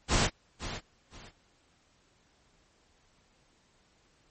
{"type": "noise with echo", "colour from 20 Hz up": "pink", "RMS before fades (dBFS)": -25, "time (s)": [0.08, 0.3], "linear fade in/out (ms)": 50, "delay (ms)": 510, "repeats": 2, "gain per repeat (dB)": -12, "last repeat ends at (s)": 1.32, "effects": ["pink hiss -67 dBFS RMS until 4.3 s", "MP3 32 kbps"]}